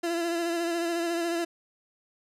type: tone with vibrato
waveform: 30% pulse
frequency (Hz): 339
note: E4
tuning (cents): +49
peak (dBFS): -24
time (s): 0.03-1.45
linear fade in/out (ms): 10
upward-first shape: sine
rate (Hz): 14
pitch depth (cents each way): 33
effects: low-pass 12000 Hz 12 dB/octave